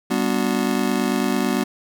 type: chord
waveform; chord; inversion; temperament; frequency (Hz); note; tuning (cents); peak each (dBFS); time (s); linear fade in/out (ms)
square; G major seventh; none; just; 196 / 245 / 294 / 367.5; G3 / B3 / D4 / F#4; 0 / -14 / +2 / -12; -25 / -23 / -27 / -27; 0.1-1.64; 10
effects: none